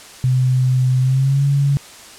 sine tone with pitch glide, 128.2 to 140.61 Hz, C3 to C#3, -35 to +25 cents, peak -12 dBFS, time 0.24-1.77 s, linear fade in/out 0 ms, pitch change +160 cents, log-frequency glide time 1-1.44 s, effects white hiss -39 dBFS RMS until 2.18 s + low-pass 9000 Hz 12 dB/octave

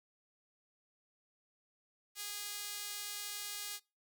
sawtooth tone with high-pass filter, 411.2 Hz, G#4, 17 cents flat, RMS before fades -43 dBFS, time 2.15-3.8 s, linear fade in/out 50 ms, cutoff 3500 Hz, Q 0.53, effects noise-tail reverb RT60 0.3 s tail -26 dB re dry

